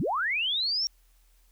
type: linear sweep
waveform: sine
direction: up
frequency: 109.9 to 5630 Hz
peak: -25 dBFS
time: 0-0.87 s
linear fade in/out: 0 ms
effects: added 41 Hz sine -59 dBFS peak until 1.51 s + white hiss -68 dBFS RMS until 1.51 s